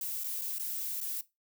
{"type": "noise with dropouts", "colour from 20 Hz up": "violet", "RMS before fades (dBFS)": -36, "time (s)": [0.01, 1.21], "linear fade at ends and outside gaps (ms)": 2, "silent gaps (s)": [[0.237, 0.242], [0.413, 0.417], [0.585, 0.596], [1.004, 1.012]], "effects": ["noise-tail reverb RT60 0.2 s tail -17 dB re dry"]}